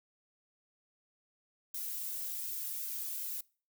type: noise with flanger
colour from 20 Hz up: violet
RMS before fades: -39 dBFS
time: 1.74-3.41 s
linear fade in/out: 5 ms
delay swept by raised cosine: 1.9 to 2.42 ms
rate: 2.7 Hz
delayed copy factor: +0.75
effects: noise-tail reverb RT60 0.4 s tail -24 dB re dry